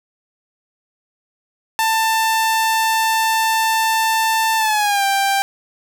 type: tone with pitch glide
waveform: sawtooth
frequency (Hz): 890 to 788.3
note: A5 to G5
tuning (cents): +20 to +9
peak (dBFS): -11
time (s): 1.79-5.42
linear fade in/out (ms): 0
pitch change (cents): -211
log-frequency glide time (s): 4.57-5.04
effects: none